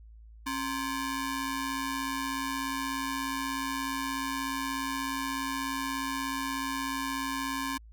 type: ring-modulated tone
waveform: sawtooth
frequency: 659.3 Hz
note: E5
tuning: in tune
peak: -24 dBFS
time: 0.46-7.78 s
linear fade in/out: 10 ms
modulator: 388 Hz
effects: added 55 Hz sine -48 dBFS peak until 7.92 s